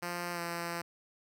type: tone with pitch glide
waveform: 5% pulse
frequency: 174.61 to 170.82 Hz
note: F3 to F3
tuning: 0 to -38 cents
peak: -24 dBFS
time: 0.02-0.82 s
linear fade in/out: 10 ms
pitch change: -38 cents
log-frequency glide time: 0.33-0.4 s
effects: none